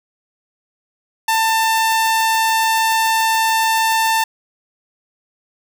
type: tone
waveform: sawtooth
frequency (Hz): 893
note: A5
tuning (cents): +25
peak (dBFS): -10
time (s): 1.28-4.24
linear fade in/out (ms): 5
effects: none